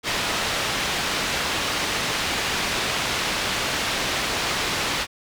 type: low-pass noise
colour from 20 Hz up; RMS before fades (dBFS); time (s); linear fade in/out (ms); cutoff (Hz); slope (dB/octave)
white; -25; 0.03-5.07; 50; 3900; 12
effects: none